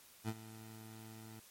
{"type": "tone with ADSR envelope", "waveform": "20% pulse", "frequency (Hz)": 110.5, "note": "A2", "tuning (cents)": 8, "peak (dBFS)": -30, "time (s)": [0.24, 1.4], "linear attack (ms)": 46, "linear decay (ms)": 48, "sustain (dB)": -16, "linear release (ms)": 4, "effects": ["white hiss -61 dBFS RMS until 1.5 s", "MP3 64 kbps"]}